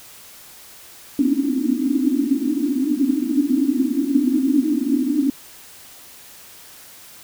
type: band-pass noise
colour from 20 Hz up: pink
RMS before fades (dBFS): -19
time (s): 1.19-5.3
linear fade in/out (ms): 2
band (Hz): 250 to 310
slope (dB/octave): 96
effects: white hiss -43 dBFS RMS until 7.23 s